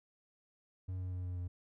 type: tone with pitch steps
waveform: triangle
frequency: 92.5 / 91.6 / 90.7 / 89.81 / 88.94 Hz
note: F#2 / F#2 / F#2 / F2 / F2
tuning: 0 / -17 / -34 / +49 / +32 cents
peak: -35 dBFS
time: 0.88-1.48 s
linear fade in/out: 10 ms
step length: 120 ms
effects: none